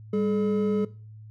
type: tone pair together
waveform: triangle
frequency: 200 / 427.7 Hz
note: G3 / A4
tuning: +35 / -49 cents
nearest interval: octave + minor second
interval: 1316 cents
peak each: -23 dBFS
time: 0.13-0.85 s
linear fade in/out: 5 ms
effects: noise-tail reverb RT60 0.4 s tail -19 dB re dry + added 108 Hz sine -42 dBFS peak until 1.3 s